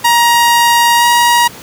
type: tone with pitch glide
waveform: sawtooth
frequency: 944 to 952.2 Hz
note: A#5 to A#5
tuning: +22 to +37 cents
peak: -3 dBFS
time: 0.04-1.48 s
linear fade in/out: 10 ms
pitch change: +15 cents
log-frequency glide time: 0.96-1.05 s
effects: pink hiss -32 dBFS RMS until 1.62 s + high-pass 100 Hz 12 dB/octave